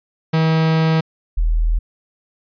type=tone pair in turn; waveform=45% pulse / sine; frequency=160.3 / 40.45 Hz; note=E3 / E1; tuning=-48 / -32 cents; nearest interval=2 octaves; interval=2384 cents; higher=first; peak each=-13 / -13 dBFS; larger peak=neither; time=0.33-1.01 / 1.37-1.79 s; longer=first; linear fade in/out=10 ms; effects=resampled to 11025 Hz

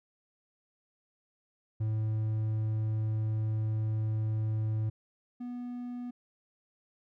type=tone pair in turn; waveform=triangle; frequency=109 / 244.7 Hz; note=A2 / B3; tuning=-16 / -16 cents; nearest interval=octave + major second; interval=1400 cents; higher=second; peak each=-26 / -34 dBFS; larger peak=first; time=1.8-4.9 / 5.4-6.11 s; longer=first; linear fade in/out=10 ms; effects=none

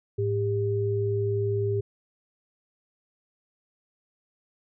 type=tone pair together; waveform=sine; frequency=107 / 399.3 Hz; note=A2 / G4; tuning=-48 / +32 cents; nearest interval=octave + major seventh; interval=2280 cents; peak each=-26 dBFS; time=0.18-1.81 s; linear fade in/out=10 ms; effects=none

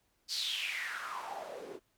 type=noise with band-pass filter sweep; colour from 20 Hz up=white; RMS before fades=-39 dBFS; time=0.28-1.8 s; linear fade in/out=50 ms; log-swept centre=4900 to 350 Hz; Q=5.7; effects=pink hiss -75 dBFS RMS until 1.97 s

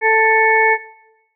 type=harmonic tone; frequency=441.9 Hz; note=A4; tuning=7 cents sharp; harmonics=1 / 2 / 4 / 5; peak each=-16 / -16 / -16 / -16 dBFS; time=0.01-0.78 s; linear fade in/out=50 ms; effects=noise-tail reverb RT60 0.9 s tail -19 dB re dry

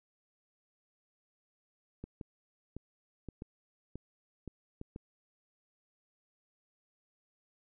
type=clicks; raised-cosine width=3 ms; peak=-29 dBFS; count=9; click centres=2.04 / 2.212 / 2.766 / 3.287 / 3.421 / 3.956 / 4.477 / 4.814 / 4.961 s; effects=none

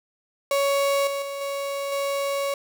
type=tone with level steps; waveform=35% pulse; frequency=558 Hz; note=C#5; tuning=11 cents sharp; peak=-18 / -24 / -28 / -25 / -22 dBFS; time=0.51-2.54 s; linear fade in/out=2 ms; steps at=1.07 / 1.22 / 1.41 / 1.92 s; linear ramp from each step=2 ms; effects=none

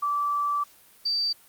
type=tone pair in turn; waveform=sine; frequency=1161 / 4644 Hz; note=D6 / D8; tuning=-20 / -20 cents; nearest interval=2 octaves; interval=2400 cents; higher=second; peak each=-23 dBFS; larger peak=neither; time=0.02-0.64 / 1.05-1.33 s; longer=first; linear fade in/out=10 ms; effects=white hiss -55 dBFS RMS until 1.48 s + Opus 48 kbps

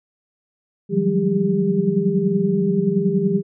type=tone cluster; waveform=sine; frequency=157 / 180.1 / 191.1 / 201.2 / 399.7 Hz; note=D#3 / F#3 / G3 / G3 / G4; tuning=+16 / -46 / -44 / +45 / +34 cents; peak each=-26 / -21 / -24 / -22 / -21 dBFS; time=0.89-3.43 s; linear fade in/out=50 ms; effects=none

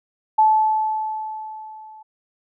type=tone with level ramp; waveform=sine; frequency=868 Hz; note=A5; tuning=24 cents flat; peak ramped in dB=-10 to -40 dBFS; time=0.38-2.03 s; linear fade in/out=10 ms; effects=none

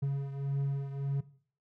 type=beating tone pair; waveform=triangle; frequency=138.59 / 140.29 Hz; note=C#3 / C#3; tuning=0 / +21 cents; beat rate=1.7 Hz; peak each=-29 / -35 dBFS; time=0.02-1.21 s; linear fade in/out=10 ms; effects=noise-tail reverb RT60 0.5 s tail -17 dB re dry

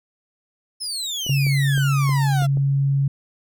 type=exponential sweep; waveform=30% pulse; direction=down; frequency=5274 to 668 Hz; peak=-22 dBFS; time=0.8-2.47 s; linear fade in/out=20 ms
type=clicks; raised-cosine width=2 ms; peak=-22 dBFS; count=7; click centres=1.265 / 1.296 / 1.467 / 1.778 / 2.093 / 2.422 / 2.572 s
type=tone; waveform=sine; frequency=138.59 Hz; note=C#3; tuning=in tune; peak=-16 dBFS; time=1.29-3.08 s; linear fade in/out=5 ms
effects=none

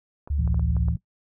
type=clicks; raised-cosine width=1 ms; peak=-27 dBFS; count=6; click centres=0.275 / 0.476 / 0.544 / 0.595 / 0.767 / 0.884 s
type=tone; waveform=sine; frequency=72.2 Hz; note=D2; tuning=29 cents flat; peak=-22 dBFS; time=0.3-0.93 s; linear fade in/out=5 ms
type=harmonic tone; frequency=55.8 Hz; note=A1; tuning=25 cents sharp; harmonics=1 / 2 / 3; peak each=-30 / -27 / -29 dBFS; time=0.38-0.97 s; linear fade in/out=10 ms
effects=noise-tail reverb RT60 0.1 s tail -19 dB re dry

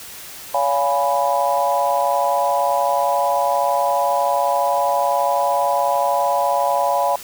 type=chord; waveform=sine; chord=C# dominant seventh; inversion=none; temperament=equal with one note detuned; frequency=567.7 / 698.5 / 830.6 / 987.8 Hz; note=C#5 / E#5 / G#5 / B5; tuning=+41 / 0 / 0 / 0 cents; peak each=-21 dBFS; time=0.54-7.16 s; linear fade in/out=5 ms; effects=white hiss -36 dBFS RMS until 7.23 s

